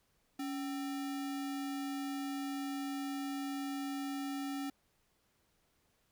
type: tone with sample-and-hold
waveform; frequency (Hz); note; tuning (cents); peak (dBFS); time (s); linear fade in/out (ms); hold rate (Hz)
sine; 279; C#4; +11; -36; 0.39-4.7; 5; 1050
effects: pink hiss -75 dBFS RMS until 6.11 s